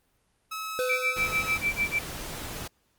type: tone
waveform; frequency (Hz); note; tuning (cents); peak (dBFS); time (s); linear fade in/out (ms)
sawtooth; 1289; E6; -39; -29; 0.51-1.58; 10
type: tone with exponential decay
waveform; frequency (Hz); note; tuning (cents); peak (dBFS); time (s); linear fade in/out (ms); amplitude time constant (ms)
square; 505; B4; +39; -25; 0.79-1.9; 0; 240
type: tone with tremolo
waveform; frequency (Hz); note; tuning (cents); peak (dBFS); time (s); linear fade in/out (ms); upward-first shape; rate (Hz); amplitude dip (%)
sine; 2334; D7; -11; -22; 0.89-1.99; 5; sine; 6.7; 100
type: noise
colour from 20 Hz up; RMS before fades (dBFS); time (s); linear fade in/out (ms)
pink; -37; 1.16-2.68; 10
effects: pink hiss -70 dBFS RMS until 2.98 s + Opus 32 kbps